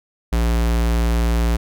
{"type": "tone", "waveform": "square", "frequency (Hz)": 57.8, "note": "A#1", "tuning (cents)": -14, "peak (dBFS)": -16, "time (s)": [0.32, 1.57], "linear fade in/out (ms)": 10, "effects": []}